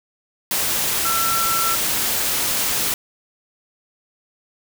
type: tone in noise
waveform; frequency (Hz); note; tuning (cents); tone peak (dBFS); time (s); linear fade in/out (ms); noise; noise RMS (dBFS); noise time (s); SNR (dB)
sine; 1344; E6; +33; -21; 1.05-1.75; 2; white; -21; 0.51-2.94; -3
effects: none